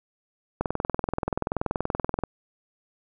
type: click train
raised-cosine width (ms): 1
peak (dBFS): -11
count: 35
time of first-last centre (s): 0.61-2.237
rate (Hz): 20.9
effects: none